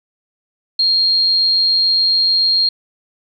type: tone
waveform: sine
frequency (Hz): 4229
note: C8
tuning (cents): +18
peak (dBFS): -11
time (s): 0.79-2.69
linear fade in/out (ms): 5
effects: none